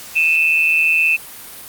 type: tone pair together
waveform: sine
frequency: 2489 / 2648 Hz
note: D#7 / E7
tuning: 0 / +7 cents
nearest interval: minor second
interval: 107 cents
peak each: -17 / -13 dBFS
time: 0.15-1.17 s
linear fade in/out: 20 ms
effects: white hiss -35 dBFS RMS until 1.68 s + Opus 48 kbps